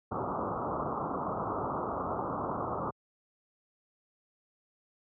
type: low-pass noise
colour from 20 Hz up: white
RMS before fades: -34 dBFS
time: 0.11-2.91 s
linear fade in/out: 10 ms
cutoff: 1300 Hz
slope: 96 dB/octave
effects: high-pass 80 Hz 12 dB/octave